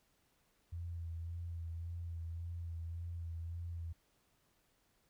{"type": "tone with vibrato", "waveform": "sine", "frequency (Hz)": 84.3, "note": "E2", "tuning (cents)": 39, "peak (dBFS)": -40, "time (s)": [0.72, 3.93], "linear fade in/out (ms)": 10, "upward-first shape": "sine", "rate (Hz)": 1.8, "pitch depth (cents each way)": 29, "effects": ["pink hiss -75 dBFS RMS until 5.09 s"]}